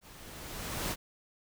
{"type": "noise with level ramp", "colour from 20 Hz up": "pink", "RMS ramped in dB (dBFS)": [-54, -32], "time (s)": [0.01, 0.96], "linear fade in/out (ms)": 50, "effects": []}